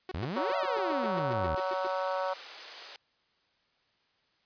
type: tone bursts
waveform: sawtooth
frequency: 371.5 Hz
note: F#4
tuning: 7 cents sharp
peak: -32 dBFS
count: 14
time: 0.09-1.87 s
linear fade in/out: 2 ms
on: 25 ms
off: 110 ms
type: exponential two-way sweep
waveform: sawtooth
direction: up then down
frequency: 71.5 to 698.5 to 71.5 Hz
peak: -29 dBFS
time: 0.14-1.55 s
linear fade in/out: 0 ms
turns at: 0.56 s
type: harmonic tone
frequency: 187 Hz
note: F#3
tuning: 19 cents sharp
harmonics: 3 / 4 / 5 / 6 / 7 / 8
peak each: -32 / -38 / -36 / -39 / -40 / -43 dBFS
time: 0.36-2.34 s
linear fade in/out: 10 ms
type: high-pass noise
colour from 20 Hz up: white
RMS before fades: -42 dBFS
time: 1.56-2.96 s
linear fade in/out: 0 ms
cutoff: 420 Hz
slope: 24 dB/octave
effects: white hiss -71 dBFS RMS until 4.45 s + resampled to 11025 Hz